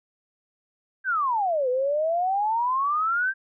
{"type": "exponential two-way sweep", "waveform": "sine", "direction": "down then up", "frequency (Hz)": [1614, 492.3, 1598], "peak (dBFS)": -21, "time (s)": [1.04, 3.34], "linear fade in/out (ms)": 50, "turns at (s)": 1.69, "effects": []}